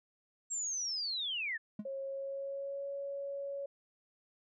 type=linear sweep; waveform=sine; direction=down; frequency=7580 to 1698 Hz; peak=-34 dBFS; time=0.5-1.58 s; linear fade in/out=20 ms
type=tone with exponential decay; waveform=triangle; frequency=210.1 Hz; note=G#3; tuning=20 cents sharp; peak=-32 dBFS; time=1.79-1.88 s; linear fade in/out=5 ms; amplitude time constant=19 ms
type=tone with pitch glide; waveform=sine; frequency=543 to 558.6 Hz; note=C#5 to C#5; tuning=-36 to +13 cents; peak=-37 dBFS; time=1.85-3.66 s; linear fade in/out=5 ms; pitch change=+49 cents; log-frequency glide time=2-2.87 s
effects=none